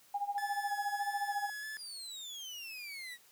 sine tone with tremolo, 811 Hz, G#5, 41 cents flat, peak -30 dBFS, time 0.14-1.5 s, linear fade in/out 5 ms, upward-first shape sine, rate 14 Hz, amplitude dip 85%
45% pulse tone with vibrato, 1712 Hz, A6, 48 cents flat, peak -40 dBFS, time 0.38-1.77 s, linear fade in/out 0 ms, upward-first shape square, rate 1.6 Hz, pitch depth 19 cents each way
30% pulse exponential sweep, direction down, 5000 to 1891 Hz, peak -40 dBFS, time 1.76-3.18 s, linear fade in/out 50 ms
effects white hiss -63 dBFS RMS until 3.31 s + high-pass 100 Hz 12 dB/octave

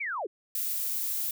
sine linear sweep, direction down, 2379 to 314.6 Hz, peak -30 dBFS, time 0-0.27 s, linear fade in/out 10 ms
violet noise, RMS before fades -31 dBFS, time 0.55-1.31 s, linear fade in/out 2 ms
effects none

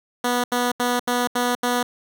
10% pulse tone bursts, 244.8 Hz, B3, 15 cents flat, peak -11 dBFS, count 6, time 0.24-1.83 s, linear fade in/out 5 ms, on 200 ms, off 78 ms, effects none

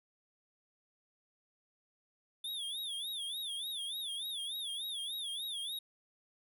square tone with vibrato, 3500 Hz, A7, 10 cents flat, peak -38 dBFS, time 2.44-5.79 s, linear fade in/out 5 ms, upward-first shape sine, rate 3.4 Hz, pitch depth 150 cents each way, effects none

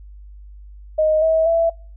sine tone with pitch steps, 622.3 / 643.1 / 664.7 Hz, D#5 / E5 / E5, 0 / -43 / +14 cents, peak -13 dBFS, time 0.98-1.7 s, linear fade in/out 10 ms, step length 240 ms, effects noise-tail reverb RT60 0.4 s tail -26 dB re dry + added 50 Hz sine -37 dBFS peak until 1.96 s

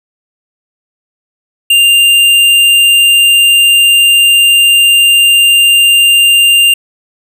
triangle tone with hard clipping, 2794 Hz, F7, in tune, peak -5 dBFS, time 1.7-6.74 s, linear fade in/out 5 ms, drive 15 dB, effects none

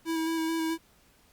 square tone with vibrato, 325.1 Hz, E4, 24 cents flat, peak -28 dBFS, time 0.05-0.78 s, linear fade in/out 50 ms, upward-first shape square, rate 4.6 Hz, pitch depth 15 cents each way, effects pink hiss -62 dBFS RMS until 1.32 s + Opus 48 kbps

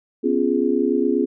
sine chord, C# dominant seventh, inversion third, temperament just, 249.5 / 277.2 / 346.5 / 415.8 Hz, B3 / C#4 / E#4 / G#4, +18 / 0 / -14 / +2 cents, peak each -22 dBFS, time 0.23-1.26 s, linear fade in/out 20 ms, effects none

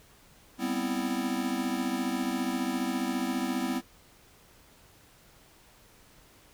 square chord, C major seventh, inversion second, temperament equal, 196 / 246.9 / 261.6 / 329.6 Hz, G3 / B3 / C4 / E4, 0 / 0 / 0 / 0 cents, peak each -38 / -33 / -34 / -36 dBFS, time 0.58-3.82 s, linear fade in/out 50 ms, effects pink hiss -58 dBFS RMS until 6.53 s

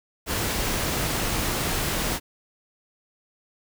pink noise, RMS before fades -26 dBFS, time 0.26-2.2 s, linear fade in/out 50 ms, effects none

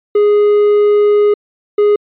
triangle tone bursts at uneven times, 414.7 Hz, G#4, 3 cents flat, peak -5 dBFS, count 2, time 0.15-1.34 / 1.78-1.96 s, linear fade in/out 5 ms, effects resampled to 8000 Hz

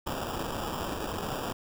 white noise with sample-and-hold, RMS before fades -34 dBFS, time 0.06-1.53 s, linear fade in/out 10 ms, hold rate 2100 Hz, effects none

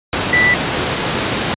sine tone in noise, 1975.5 Hz, B6, in tune, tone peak -10 dBFS, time 0.33-0.54 s, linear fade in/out 0 ms, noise pink, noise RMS -17 dBFS, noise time 0.13-1.54 s, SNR +4 dB, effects high-pass 100 Hz 12 dB/octave + resampled to 8000 Hz

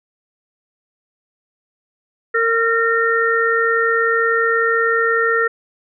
harmonic tone, 458.2 Hz, A#4, 30 cents flat, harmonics 1 / 3 / 4, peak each -18 / -18 / -18 dBFS, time 2.34-5.48 s, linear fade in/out 10 ms, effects none

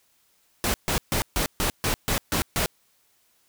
pink noise bursts, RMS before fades -24 dBFS, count 9, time 0.64-2.66 s, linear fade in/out 0 ms, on 100 ms, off 140 ms, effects white hiss -65 dBFS RMS until 3.48 s

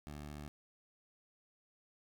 15% pulse tone, 73.8 Hz, D2, 9 cents sharp, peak -39 dBFS, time 0.07-0.48 s, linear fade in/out 0 ms, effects none

